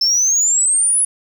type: exponential sweep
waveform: sine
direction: up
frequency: 5274 to 10420 Hz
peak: -10 dBFS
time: 0.01-1.05 s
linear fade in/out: 5 ms
effects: tanh soft clip ceiling -10 dBFS + 8-bit